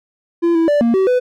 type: tone with pitch steps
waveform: triangle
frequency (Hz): 340 / 329 / 585 / 233.2 / 381.5 / 499.3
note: F4 / E4 / D5 / A#3 / G4 / B4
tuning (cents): -46 / -3 / -7 / +1 / -47 / +19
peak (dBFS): -9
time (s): 0.42-1.2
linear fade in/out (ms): 20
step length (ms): 130
effects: none